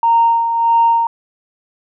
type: tone with tremolo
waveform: sine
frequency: 925 Hz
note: A#5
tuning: 14 cents flat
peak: -7 dBFS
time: 0.03-1.07 s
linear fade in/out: 2 ms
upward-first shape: sine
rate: 1.6 Hz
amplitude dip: 55%
effects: tanh soft clip ceiling -3 dBFS